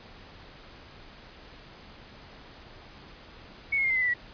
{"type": "tone with pitch steps", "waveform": "sine", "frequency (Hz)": [2217, 2168, 2119, 2072, 2026, 1980.8, 1936.7], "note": ["C#7", "C#7", "C7", "C7", "B6", "B6", "B6"], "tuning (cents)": [0, -39, 21, -17, 44, 5, -34], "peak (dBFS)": -23, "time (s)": [3.72, 4.14], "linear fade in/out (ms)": 10, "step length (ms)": 60, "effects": ["pink hiss -49 dBFS RMS until 4.33 s", "resampled to 11025 Hz"]}